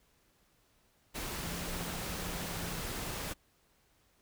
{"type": "tone in noise", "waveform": "sine", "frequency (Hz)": 172.7, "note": "F3", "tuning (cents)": -19, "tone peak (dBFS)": -44, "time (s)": [1.43, 2.85], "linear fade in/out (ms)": 20, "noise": "pink", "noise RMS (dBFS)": -39, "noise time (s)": [1.14, 3.34], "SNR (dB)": -8, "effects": ["pink hiss -70 dBFS RMS until 4.21 s"]}